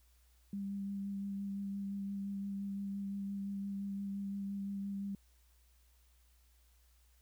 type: tone with vibrato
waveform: sine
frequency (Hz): 198.5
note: G3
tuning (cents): +22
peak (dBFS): -37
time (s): 0.53-5.15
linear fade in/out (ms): 2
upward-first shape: sine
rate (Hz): 5.8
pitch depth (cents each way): 13
effects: added 60 Hz sine -65 dBFS peak until 7.21 s + white hiss -73 dBFS RMS until 7.21 s